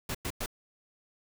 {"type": "noise bursts", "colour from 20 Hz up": "pink", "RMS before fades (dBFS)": -34, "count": 3, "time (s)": [0.09, 0.461], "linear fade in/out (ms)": 5, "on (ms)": 57, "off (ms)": 100, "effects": []}